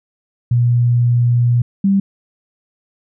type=tone pair in turn; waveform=sine; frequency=120.6 / 196.44 Hz; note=B2 / G3; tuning=-41 / +4 cents; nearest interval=minor sixth; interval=845 cents; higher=second; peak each=-10 dBFS; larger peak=neither; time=0.51-1.62 / 1.84-2 s; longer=first; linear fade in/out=5 ms; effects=none